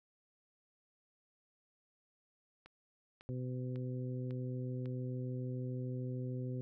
click train, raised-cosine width 0.3 ms, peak -39 dBFS, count 5, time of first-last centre 2.66-4.858 s, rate 1.82 Hz
harmonic tone, 126.7 Hz, B2, 45 cents sharp, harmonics 1 / 2 / 3 / 4, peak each -38 / -44 / -48 / -50 dBFS, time 3.29-6.61 s, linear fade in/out 0 ms
effects none

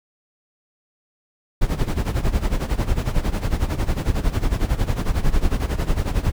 brown noise with tremolo, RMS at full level -17 dBFS, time 1.61-6.32 s, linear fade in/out 10 ms, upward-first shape sine, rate 11 Hz, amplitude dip 80%, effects none

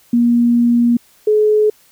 sine tone pair in turn, 237.9 / 425.9 Hz, A#3 / G#4, +35 / +44 cents, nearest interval minor seventh, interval 1009 cents, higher second, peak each -9 dBFS, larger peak neither, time 0.13-0.97 / 1.27-1.7 s, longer first, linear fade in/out 5 ms, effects white hiss -51 dBFS RMS until 1.91 s

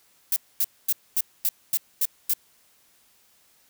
violet noise bursts, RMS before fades -22 dBFS, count 8, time 0.32-2.336 s, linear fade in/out 2 ms, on 42 ms, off 240 ms, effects white hiss -61 dBFS RMS until 3.69 s

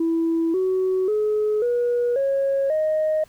sine tone with pitch steps, 329.6 / 374.3 / 425 / 482.6 / 548 / 622.2 Hz, E4 / F#4 / G#4 / B4 / C#5 / D#5, 0 / +20 / +40 / -40 / -20 / 0 cents, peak -17 dBFS, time 0-3.24 s, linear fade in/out 5 ms, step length 540 ms, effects tanh soft clip ceiling -15 dBFS + pink hiss -55 dBFS RMS until 3.28 s

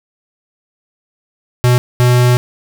square tone bursts at uneven times, 123.47 Hz, B2, in tune, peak -8 dBFS, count 2, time 1.64-1.78 / 2-2.37 s, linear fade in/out 0 ms, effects none

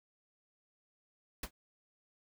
pink noise with exponential decay, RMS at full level -33 dBFS, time 1.43-1.51 s, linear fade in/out 5 ms, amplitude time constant 16 ms, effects none

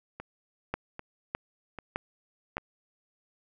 two click trains, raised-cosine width 0.5 ms, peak -15 / -24 dBFS, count 4 / 4, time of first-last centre 0.74-2.569 / 0.2-2.581 s, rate 1.64 / 1.26 Hz, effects none

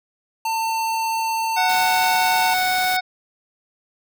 square tone, 898 Hz, A5, 35 cents sharp, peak -21 dBFS, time 0.45-2.54 s, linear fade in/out 5 ms
harmonic tone, 740 Hz, F#5, in tune, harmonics 1 / 2 / 3 / 5 / 6 / 7, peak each -20 / -25 / -25 / -29 / -35 / -32 dBFS, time 1.56-3.01 s, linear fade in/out 20 ms
white noise, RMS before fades -30 dBFS, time 1.69-2.97 s, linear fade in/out 5 ms
effects none

